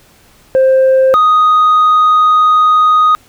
sine tone pair in turn, 526 / 1245.6 Hz, C5 / D#6, +9 / +2 cents, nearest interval octave + minor third, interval 1493 cents, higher second, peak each -3 / -3 dBFS, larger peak neither, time 0.55-1.14 / 1.14-3.15 s, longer second, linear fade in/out 0 ms, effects tanh soft clip ceiling -4 dBFS + pink hiss -46 dBFS RMS until 3.28 s

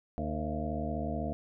harmonic tone with a mistuned harmonic, 76.2 Hz, D#2, 36 cents flat, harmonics 1 / 2 / 3 / 4 / 6 / 7 / 8 / 9, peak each -37 / -40 / -37 / -41 / -44 / -44 / -42 / -39 dBFS, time 0.18-1.33 s, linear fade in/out 0 ms, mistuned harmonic 8, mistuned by +68 cents, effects none

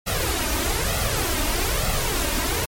pink noise with flanger, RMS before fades -23 dBFS, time 0.06-2.66 s, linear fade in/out 20 ms, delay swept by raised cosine 1.5 to 3.3 ms, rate 1.1 Hz, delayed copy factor +0.65, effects MP3 64 kbps

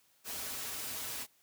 white noise with comb filter, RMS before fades -40 dBFS, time 0.24-1.27 s, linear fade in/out 50 ms, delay 5.7 ms, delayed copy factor -0.5, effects white hiss -69 dBFS RMS until 1.42 s + high-pass 60 Hz 12 dB/octave

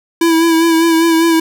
square tone with vibrato, 329.6 Hz, E4, in tune, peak -9 dBFS, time 0.21-1.4 s, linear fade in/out 5 ms, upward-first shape sine, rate 5 Hz, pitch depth 32 cents each way, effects none

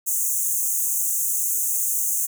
pink high-pass noise, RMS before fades -23 dBFS, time 0.06-2.27 s, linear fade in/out 20 ms, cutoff 6300 Hz, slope 96 dB/octave, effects none

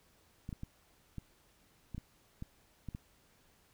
clicks, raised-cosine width 5 ms, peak -29 dBFS, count 9, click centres 0.491 / 0.528 / 0.634 / 1.183 / 1.947 / 1.98 / 2.424 / 2.887 / 2.949 s, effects pink hiss -68 dBFS RMS until 3.73 s

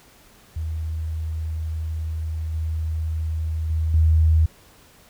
sine tone with level steps, 79.6 Hz, D#2, 40 cents sharp, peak -24 / -22 / -19 / -13 dBFS, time 0.56-4.46 s, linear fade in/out 5 ms, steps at 2.54 / 3.7 / 3.94 s, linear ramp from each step 2 ms, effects pink hiss -52 dBFS RMS until 5.09 s

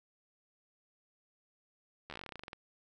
slowing click train, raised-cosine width 0.3 ms, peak -28 dBFS, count 17, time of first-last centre 2.1-2.531 s, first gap 12 ms, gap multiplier 1.1, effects none

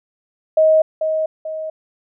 sine tone with echo, 630 Hz, D#5, 21 cents sharp, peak -9 dBFS, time 0.57-0.82 s, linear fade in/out 5 ms, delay 440 ms, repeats 2, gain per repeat -7 dB, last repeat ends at 1.7 s, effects none

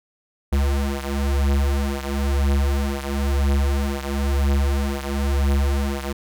square beating tone pair, 69.3 / 70.3 Hz, C#2 / C#2, 0 / +25 cents, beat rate 1 Hz, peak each -21 / -24 dBFS, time 0.52-6.13 s, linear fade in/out 10 ms, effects none

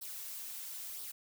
blue noise with flanger, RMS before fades -44 dBFS, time 0.01-1.12 s, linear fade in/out 10 ms, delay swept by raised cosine 0.21 to 6.11 ms, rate 1 Hz, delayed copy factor +0.55, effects none

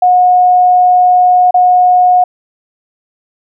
sine tone with dropouts, 725 Hz, F#5, 35 cents flat, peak -4 dBFS, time 0.02-2.24 s, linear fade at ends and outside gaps 5 ms, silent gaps 1.509-1.542 s, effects none

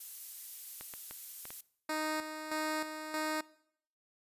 violet noise, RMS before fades -43 dBFS, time 0-1.61 s, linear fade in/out 5 ms
clicks, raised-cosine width 0.3 ms, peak -30 dBFS, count 5, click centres 0.81 / 0.938 / 1.11 / 1.454 / 1.505 s
10% pulse tone with tremolo, 310.1 Hz, D#4, 6 cents flat, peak -25 dBFS, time 1.89-3.41 s, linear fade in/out 5 ms, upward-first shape square, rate 1.6 Hz, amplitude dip 60%
effects noise-tail reverb RT60 0.7 s tail -21 dB re dry + resampled to 32000 Hz

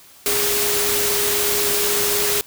sine tone in noise, 411.8 Hz, G#4, 15 cents flat, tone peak -24 dBFS, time 0.26-2.41 s, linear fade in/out 0 ms, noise white, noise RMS -20 dBFS, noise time 0.26-2.41 s, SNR -7 dB, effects white hiss -47 dBFS RMS until 2.46 s

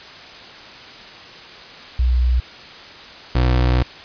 sine / 30% pulse tone pair in turn, 61.74 / 62.17 Hz, B1 / B1, 0 / +12 cents, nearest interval unison, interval 12 cents, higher second, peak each -13 / -11 dBFS, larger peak second, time 1.99-2.4 / 3.35-3.83 s, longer second, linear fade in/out 5 ms, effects white hiss -38 dBFS RMS until 4.04 s + resampled to 11025 Hz

